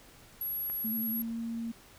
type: tone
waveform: sine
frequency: 11470 Hz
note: F9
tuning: 45 cents sharp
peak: -32 dBFS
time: 0.41-1.22 s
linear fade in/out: 2 ms
type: click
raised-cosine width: 0.5 ms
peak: -31 dBFS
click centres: 0.699 s
type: tone with pitch glide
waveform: sine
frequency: 223.9 to 230.1 Hz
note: A3 to A#3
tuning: +30 to -22 cents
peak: -33 dBFS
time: 0.84-1.72 s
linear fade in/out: 10 ms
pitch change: +48 cents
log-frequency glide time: 0.96-1.37 s
effects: pink hiss -56 dBFS RMS until 1.98 s